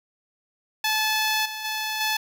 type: tone with level steps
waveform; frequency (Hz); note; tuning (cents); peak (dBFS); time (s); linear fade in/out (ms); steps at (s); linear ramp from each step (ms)
10% pulse; 866; A5; -28; -13 / -23 / -18 / -14; 0.84-2.17; 5; 1.45 / 1.64 / 2; 10
effects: none